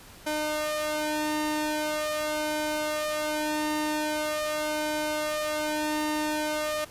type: tone with flanger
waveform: sawtooth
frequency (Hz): 304.2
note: D#4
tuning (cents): -39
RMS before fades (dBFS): -29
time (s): 0.26-6.85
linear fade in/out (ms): 10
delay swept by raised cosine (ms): 1.3 to 2.22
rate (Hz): 0.43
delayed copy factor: +0.9
effects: pink hiss -49 dBFS RMS until 6.9 s + resampled to 32000 Hz